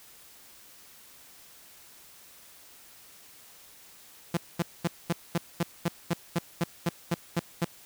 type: tone bursts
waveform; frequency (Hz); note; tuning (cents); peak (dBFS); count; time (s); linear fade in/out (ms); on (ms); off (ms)
sawtooth; 170.3; F3; -43; -20; 14; 4.34-7.648; 5; 32; 220
effects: white hiss -53 dBFS RMS until 7.85 s